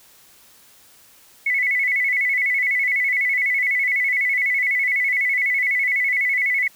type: tone with vibrato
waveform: sine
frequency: 2093 Hz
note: C7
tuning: in tune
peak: -17 dBFS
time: 1.46-6.68 s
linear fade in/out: 5 ms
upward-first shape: square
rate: 12 Hz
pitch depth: 82 cents each way
effects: white hiss -51 dBFS RMS until 6.75 s